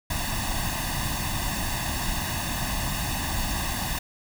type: noise with comb filter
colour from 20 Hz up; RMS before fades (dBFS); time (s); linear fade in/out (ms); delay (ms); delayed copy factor
pink; -28; 0.1-3.99; 5; 1.1; +0.85
effects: none